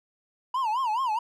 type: tone with vibrato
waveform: triangle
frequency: 955 Hz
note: A#5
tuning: 42 cents sharp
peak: -22 dBFS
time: 0.54-1.19 s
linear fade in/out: 5 ms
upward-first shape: sine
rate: 4.7 Hz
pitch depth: 210 cents each way
effects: none